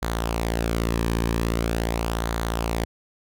sawtooth tone with flanger, 57 Hz, A#1, 38 cents flat, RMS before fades -25 dBFS, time 0.02-2.85 s, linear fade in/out 10 ms, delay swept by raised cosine 0.37 to 1.47 ms, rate 0.43 Hz, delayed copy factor -0.5, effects none

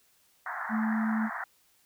white band-pass noise, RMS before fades -36 dBFS, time 0.46-1.44 s, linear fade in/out 2 ms, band 670 to 1900 Hz, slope 96 dB/octave
sine tone, 220 Hz, A3, in tune, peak -26 dBFS, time 0.69-1.3 s, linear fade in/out 50 ms
effects white hiss -66 dBFS RMS until 1.85 s

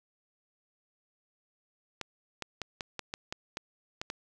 clicks, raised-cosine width 0.2 ms, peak -18 dBFS, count 10, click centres 2.013 / 2.423 / 2.617 / 2.808 / 2.993 / 3.139 / 3.325 / 3.571 / 4.015 / 4.101 s, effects none

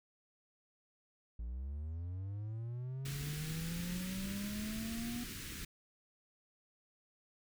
triangle linear sweep, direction up, 55 to 242.3 Hz, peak -37 dBFS, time 1.39-5.24 s, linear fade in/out 5 ms
pink band-stop noise, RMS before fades -45 dBFS, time 3.05-5.65 s, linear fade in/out 5 ms, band 340 to 1500 Hz, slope 24 dB/octave
effects none

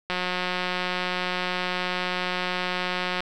click train, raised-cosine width 0.3 ms, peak -11 dBFS, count 563, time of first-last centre 0.1-3.205 s, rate 181 Hz, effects none

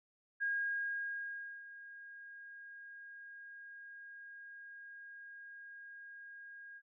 sine tone with ADSR envelope, 1629 Hz, G#6, 34 cents flat, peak -32 dBFS, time 0.4-6.82 s, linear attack 28 ms, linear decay 1200 ms, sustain -17 dB, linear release 54 ms, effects none

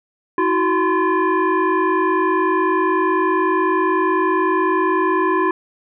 sine tone with frequency modulation, 323 Hz, E4, 35 cents flat, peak -14 dBFS, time 0.38-5.51 s, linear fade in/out 2 ms, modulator 696 Hz, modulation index 1.6, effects none

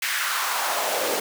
pink noise with high-pass filter sweep, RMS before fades -25 dBFS, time 0.02-1.2 s, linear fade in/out 5 ms, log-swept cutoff 1900 to 420 Hz, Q 2.4, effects none

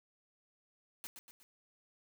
white noise with echo, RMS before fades -45 dBFS, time 1.04-1.07 s, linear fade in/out 0 ms, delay 120 ms, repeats 3, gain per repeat -6 dB, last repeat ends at 1.43 s, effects none

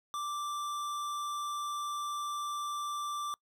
sine tone with hard clipping, 1174.7 Hz, D6, in tune, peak -36 dBFS, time 0.14-3.34 s, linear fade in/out 0 ms, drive 16 dB, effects noise-tail reverb RT60 0.1 s tail -24 dB re dry

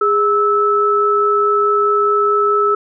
sine tone pair together, 411.7 / 1307 Hz, G#4 / E6, -15 / -15 cents, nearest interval octave + minor sixth, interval 2000 cents, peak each -15 / -13 dBFS, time 0.01-2.75 s, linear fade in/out 5 ms, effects none

